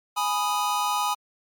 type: chord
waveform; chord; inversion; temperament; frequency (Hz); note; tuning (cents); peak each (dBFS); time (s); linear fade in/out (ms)
square; G# minor; none; equal; 830.6 / 987.8 / 1244.5; G#5 / B5 / D#6; 0 / 0 / 0; -28; 0.16-1.15; 20
effects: MP3 96 kbps